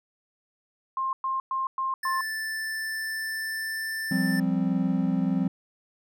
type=tone bursts; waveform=sine; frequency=1060 Hz; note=C6; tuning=22 cents sharp; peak=-25 dBFS; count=5; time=0.97-2.21 s; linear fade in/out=2 ms; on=160 ms; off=110 ms
type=tone with pitch glide; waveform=square; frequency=1760 to 1774.3 Hz; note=A6 to A6; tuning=0 to +14 cents; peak=-30 dBFS; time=2.03-4.4 s; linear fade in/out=5 ms; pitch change=+14 cents; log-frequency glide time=2.28-3.91 s
type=chord; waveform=triangle; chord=F suspended second; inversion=none; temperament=equal; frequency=174.61 / 196 / 261.6 Hz; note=F3 / G3 / C4; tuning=0 / 0 / 0 cents; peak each=-25 dBFS; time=4.11-5.48 s; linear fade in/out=5 ms
effects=none